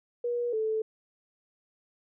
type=tone pair in turn; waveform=sine; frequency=480.6 / 438 Hz; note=B4 / A4; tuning=-47 / -8 cents; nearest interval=major second; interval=161 cents; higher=first; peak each=-27 / -26 dBFS; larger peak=second; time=0.24-0.53 / 0.53-0.82 s; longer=neither; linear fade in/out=5 ms; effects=none

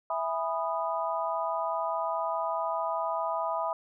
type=chord; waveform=sine; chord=E major seventh; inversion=none; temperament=just; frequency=659.3 / 824.1 / 988.9 / 1236.1 Hz; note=E5 / G#5 / B5 / D#6; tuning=0 / -14 / +2 / -12 cents; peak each=-32 / -36 / -32 / -35 dBFS; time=0.1-3.73 s; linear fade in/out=2 ms; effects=none

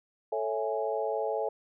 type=chord; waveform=sine; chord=A major seventh; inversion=none; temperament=equal; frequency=440 / 554.4 / 659.3 / 830.6 Hz; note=A4 / C#5 / E5 / G#5; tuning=0 / 0 / 0 / 0 cents; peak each=-32 / -34 / -34 / -35 dBFS; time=0.32-1.49 s; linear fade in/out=5 ms; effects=none

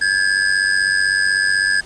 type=ring-modulated tone; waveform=square; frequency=1661.2 Hz; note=G#6; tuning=in tune; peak=-12 dBFS; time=0.01-1.81 s; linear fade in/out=10 ms; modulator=48 Hz; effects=pink hiss -41 dBFS RMS until 1.85 s + resampled to 22050 Hz

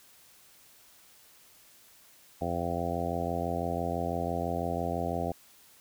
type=harmonic tone; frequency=86 Hz; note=F2; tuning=26 cents flat; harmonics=1 / 2 / 3 / 4 / 5 / 6 / 7 / 8 / 9; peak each=-37 / -37 / -38 / -40 / -40 / -38 / -40 / -35 / -38 dBFS; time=2.41-5.32 s; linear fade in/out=5 ms; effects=white hiss -58 dBFS RMS until 5.8 s

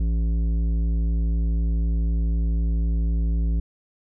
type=tone with tanh clipping; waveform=triangle; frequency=56 Hz; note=A1; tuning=31 cents sharp; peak=-21 dBFS; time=0-3.6 s; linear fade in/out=5 ms; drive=15 dB; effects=none

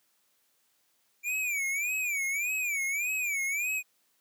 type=tone with vibrato; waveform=square; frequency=2349 Hz; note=D7; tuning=in tune; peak=-29 dBFS; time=1.23-3.83 s; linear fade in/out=50 ms; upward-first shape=sine; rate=1.7 Hz; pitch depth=150 cents each way; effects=white hiss -71 dBFS RMS until 4.2 s + high-pass 150 Hz 12 dB/octave

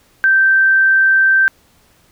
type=tone; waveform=sine; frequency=1560 Hz; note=G6; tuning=9 cents flat; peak=-8 dBFS; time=0.24-1.48 s; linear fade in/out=0 ms; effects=pink hiss -53 dBFS RMS until 2.11 s

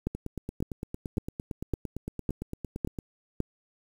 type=two click trains; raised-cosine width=3 ms; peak=-15 / -21 dBFS; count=7 / 26; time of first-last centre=0.07-3.403 / 0.15-2.988 s; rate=1.8 / 8.81 Hz; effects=8-bit

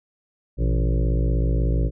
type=harmonic tone with a mistuned harmonic; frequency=56.3 Hz; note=A1; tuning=40 cents sharp; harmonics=1 / 2 / 3 / 5 / 6 / 7 / 8 / 9 / 10; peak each=-19 / -25 / -29 / -33 / -35 / -36 / -37 / -38 / -39 dBFS; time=0.57-1.91 s; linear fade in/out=50 ms; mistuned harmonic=2; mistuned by=+140 cents; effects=none

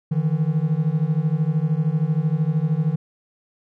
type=beating tone pair; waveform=triangle; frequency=149.8 / 162.8 Hz; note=D3 / E3; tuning=+35 / -21 cents; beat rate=13 Hz; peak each=-19 dBFS; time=0.11-2.96 s; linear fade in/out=10 ms; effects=none

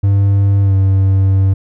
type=tone with pitch glide; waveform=triangle; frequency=99.3 to 96.47 Hz; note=G2 to G2; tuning=+23 to -27 cents; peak=-6 dBFS; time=0.03-1.54 s; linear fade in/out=10 ms; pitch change=-50 cents; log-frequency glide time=0.62-0.74 s; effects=none

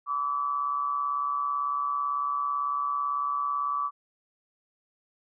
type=tone with amplitude modulation; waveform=sine; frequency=1150 Hz; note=D6; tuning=37 cents flat; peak=-23 dBFS; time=0.06-3.91 s; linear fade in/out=50 ms; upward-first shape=sine; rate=138 Hz; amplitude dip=60%; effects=none

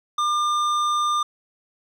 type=tone with hard clipping; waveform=sine; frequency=1200 Hz; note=D6; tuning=37 cents sharp; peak=-21 dBFS; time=0.18-1.23 s; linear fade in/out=5 ms; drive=11 dB; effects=none

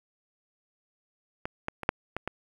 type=clicks; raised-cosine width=0.5 ms; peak=-17 / -15 / -20 / -6 / -16 / -16 dBFS; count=6; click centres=1.455 / 1.684 / 1.833 / 1.891 / 2.166 / 2.276 s; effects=8-bit

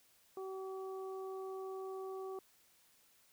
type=harmonic tone; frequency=381.2 Hz; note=G4; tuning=48 cents flat; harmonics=1 / 2 / 3; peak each=-42 / -51 / -52 dBFS; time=0.37-2.39 s; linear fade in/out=2 ms; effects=white hiss -69 dBFS RMS until 3.32 s

